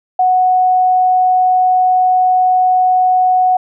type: tone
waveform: sine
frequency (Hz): 738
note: F#5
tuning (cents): -5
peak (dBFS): -8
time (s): 0.19-3.57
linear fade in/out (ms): 5
effects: none